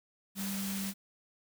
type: tone in noise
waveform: sine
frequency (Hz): 196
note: G3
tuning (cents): 0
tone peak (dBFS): -35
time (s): 0.35-0.94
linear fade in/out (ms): 50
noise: white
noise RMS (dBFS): -40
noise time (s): 0.35-0.94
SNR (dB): +2
effects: none